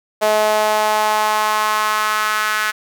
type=tone with high-pass filter sweep; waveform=sawtooth; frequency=213.9 Hz; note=A3; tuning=49 cents flat; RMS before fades=-17 dBFS; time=0.21-2.72 s; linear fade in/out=20 ms; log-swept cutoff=620 to 1500 Hz; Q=3.1; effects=none